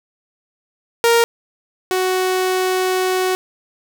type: tone pair in turn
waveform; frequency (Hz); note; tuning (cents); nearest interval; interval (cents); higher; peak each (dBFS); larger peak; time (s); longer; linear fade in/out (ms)
sawtooth; 466.2 / 371.3; A#4 / F#4; 0 / +6; major third; 394; first; -7 / -12; first; 1.04-1.24 / 1.91-3.35; second; 0
effects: none